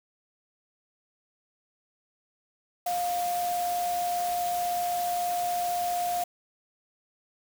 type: tone in noise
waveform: sine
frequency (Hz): 706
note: F5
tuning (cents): +19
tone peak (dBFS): -26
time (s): 2.86-6.24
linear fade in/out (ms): 5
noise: white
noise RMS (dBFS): -38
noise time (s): 2.86-6.24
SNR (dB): +9
effects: none